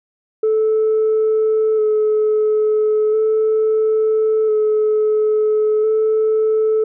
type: tone with vibrato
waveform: sine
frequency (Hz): 432.7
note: A4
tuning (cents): -29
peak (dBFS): -11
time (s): 0.43-6.84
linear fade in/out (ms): 5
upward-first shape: square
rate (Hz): 0.37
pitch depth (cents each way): 15
effects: tanh soft clip ceiling -10 dBFS